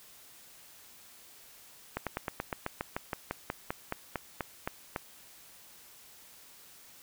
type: slowing click train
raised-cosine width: 0.5 ms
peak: -17 dBFS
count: 18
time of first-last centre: 1.97-4.962 s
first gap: 97 ms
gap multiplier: 1.07
effects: white hiss -55 dBFS RMS until 7.02 s